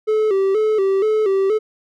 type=tone with vibrato; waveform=triangle; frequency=409.3 Hz; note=G#4; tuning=25 cents flat; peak=-12 dBFS; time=0.07-1.59 s; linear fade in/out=20 ms; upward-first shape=square; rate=2.1 Hz; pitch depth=94 cents each way; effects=none